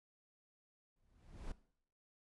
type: noise with exponential growth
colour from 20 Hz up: brown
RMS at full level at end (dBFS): -42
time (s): 0.96-1.52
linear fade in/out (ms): 5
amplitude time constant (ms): 120
effects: noise-tail reverb RT60 0.6 s tail -18 dB re dry + resampled to 24000 Hz